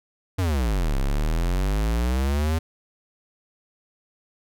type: exponential two-way sweep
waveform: square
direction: down then up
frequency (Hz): 98 to 32.7 to 82.4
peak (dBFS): -21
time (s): 0.38-2.59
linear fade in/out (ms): 10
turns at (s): 0.97
effects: none